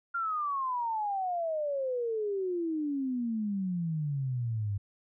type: exponential sweep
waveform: sine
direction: down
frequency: 1403 to 98 Hz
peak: -29 dBFS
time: 0.14-4.78 s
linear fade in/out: 10 ms
effects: none